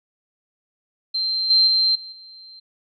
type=tone with level steps; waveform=sine; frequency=4137 Hz; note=C8; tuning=20 cents flat; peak=-20 / -12 / -15 / -34 / -40 dBFS; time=1.14-2.6 s; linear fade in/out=10 ms; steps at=1.5 / 1.67 / 1.95 / 2.12 s; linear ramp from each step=5 ms; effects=none